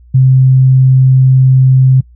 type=tone; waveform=sine; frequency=130.81 Hz; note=C3; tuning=in tune; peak=-3 dBFS; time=0.14-2.01 s; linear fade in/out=10 ms; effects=noise-tail reverb RT60 0.1 s tail -24 dB re dry + added 60 Hz sine -37 dBFS peak until 2.15 s